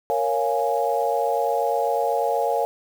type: chord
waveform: sine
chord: Bb minor seventh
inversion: none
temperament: equal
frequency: 466.2 / 554.4 / 698.5 / 830.6 Hz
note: Bb4 / Db5 / F5 / Ab5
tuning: 0 / 0 / 0 / 0 cents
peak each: -25 dBFS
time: 0.1-2.65 s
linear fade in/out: 0 ms
effects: 7-bit